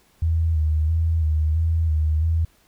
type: tone with vibrato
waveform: sine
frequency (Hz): 79.6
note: D#2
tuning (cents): +40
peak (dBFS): -17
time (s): 0.22-2.45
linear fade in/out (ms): 5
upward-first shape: square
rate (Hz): 1.5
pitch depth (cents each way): 44
effects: pink hiss -59 dBFS RMS until 2.67 s